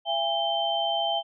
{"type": "tone cluster", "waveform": "sine", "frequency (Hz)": [673, 813, 3107], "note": ["E5", "G#5", "G7"], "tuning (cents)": [36, -37, -16], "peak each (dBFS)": -28, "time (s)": [0.05, 1.23], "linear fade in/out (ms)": 50, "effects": []}